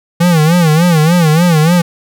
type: tone with vibrato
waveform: square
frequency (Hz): 164.81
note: E3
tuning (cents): 0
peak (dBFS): -7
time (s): 0.2-1.82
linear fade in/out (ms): 10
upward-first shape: sine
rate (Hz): 3.4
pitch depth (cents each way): 140
effects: none